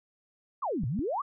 sine exponential two-way sweep, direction down then up, 1244.5 to 110 to 1244.5 Hz, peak -28 dBFS, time 0.62-1.22 s, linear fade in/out 10 ms, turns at 0.87 s
clicks, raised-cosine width 5 ms, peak -22 dBFS, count 2, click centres 0.837 / 0.991 s
effects none

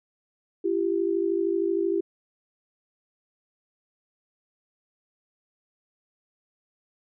sine tone pair together, 339 / 392 Hz, E4 / G4, +49 / 0 cents, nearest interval minor third, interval 251 cents, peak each -25 dBFS, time 0.64-2.01 s, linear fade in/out 10 ms, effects none

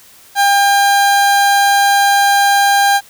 30% pulse tone, 801 Hz, G5, 37 cents sharp, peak -6 dBFS, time 0.35-3.01 s, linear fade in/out 50 ms, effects white hiss -43 dBFS RMS until 3.09 s

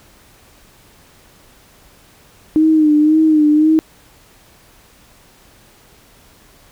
sine tone with vibrato, 307.8 Hz, D#4, 19 cents flat, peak -8 dBFS, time 2.56-3.79 s, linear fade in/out 0 ms, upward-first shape sine, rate 1.9 Hz, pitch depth 51 cents each way, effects pink hiss -48 dBFS RMS until 6.71 s

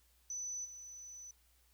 sine tone with level steps, 5990 Hz, F#8, 20 cents sharp, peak -39 / -48 dBFS, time 0.3-1.31 s, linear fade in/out 2 ms, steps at 0.64 s, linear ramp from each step 20 ms, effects added 60 Hz sine -70 dBFS peak until 1.73 s + white hiss -72 dBFS RMS until 1.73 s

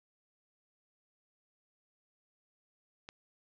click, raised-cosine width 0.2 ms, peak -27 dBFS, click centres 3.089 s, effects low-pass 5000 Hz 12 dB/octave

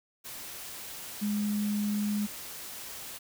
sine tone in noise, 207.7 Hz, G#3, in tune, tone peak -27 dBFS, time 1.21-2.27 s, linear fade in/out 20 ms, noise white, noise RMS -42 dBFS, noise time 0.24-3.19 s, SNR +12 dB, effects none

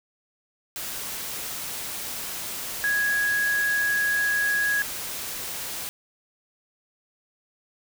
sine tone in noise, 1661.2 Hz, G#6, in tune, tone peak -21 dBFS, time 2.84-4.82 s, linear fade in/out 0 ms, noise white, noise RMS -33 dBFS, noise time 0.76-5.89 s, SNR +9 dB, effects none

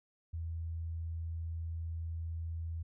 sine tone, 82.41 Hz, E2, in tune, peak -36 dBFS, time 0.33-2.83 s, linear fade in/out 10 ms, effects none

